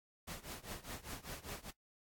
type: noise with tremolo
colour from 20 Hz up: pink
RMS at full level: -44 dBFS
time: 0.27-1.71 s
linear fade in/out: 10 ms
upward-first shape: triangle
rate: 5 Hz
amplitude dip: 95%
effects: noise-tail reverb RT60 0.1 s tail -18 dB re dry + AAC 64 kbps